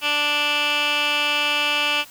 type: tone with band-pass filter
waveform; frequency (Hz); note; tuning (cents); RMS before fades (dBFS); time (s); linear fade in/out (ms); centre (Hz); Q
15% pulse; 293.7; D4; 0; -21; 0.01-2.05; 50; 2600; 2.7
effects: white hiss -45 dBFS RMS until 2.1 s